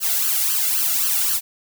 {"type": "noise with flanger", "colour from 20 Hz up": "blue", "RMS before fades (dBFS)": -20, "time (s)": [0, 1.41], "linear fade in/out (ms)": 50, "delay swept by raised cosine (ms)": [0.66, 1.47], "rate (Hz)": 3.8, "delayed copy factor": 1, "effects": []}